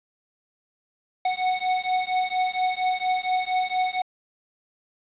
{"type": "beating tone pair", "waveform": "square", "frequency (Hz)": [737, 741.3], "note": ["F#5", "F#5"], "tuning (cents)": [-7, 3], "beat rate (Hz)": 4.3, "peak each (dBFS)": -26, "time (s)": [1.25, 4.02], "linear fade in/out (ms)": 5, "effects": ["resampled to 8000 Hz", "8-bit"]}